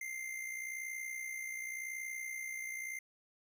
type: tone with amplitude modulation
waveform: square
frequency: 2093 Hz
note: C7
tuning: in tune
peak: -38 dBFS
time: 0.01-2.99 s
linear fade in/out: 5 ms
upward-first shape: sine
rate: 60.9 Hz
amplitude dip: 55%
effects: none